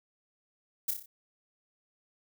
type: noise with echo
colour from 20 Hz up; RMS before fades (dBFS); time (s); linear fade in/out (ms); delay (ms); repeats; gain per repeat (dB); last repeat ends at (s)
violet; -29; 0.88-0.91; 5; 30; 5; -5; 1.06
effects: none